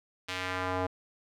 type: tone with band-pass filter sweep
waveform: square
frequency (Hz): 92.2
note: F#2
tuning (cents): -6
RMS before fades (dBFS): -33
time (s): 0.28-0.87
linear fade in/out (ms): 10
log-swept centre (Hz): 3100 to 710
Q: 1.1
effects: none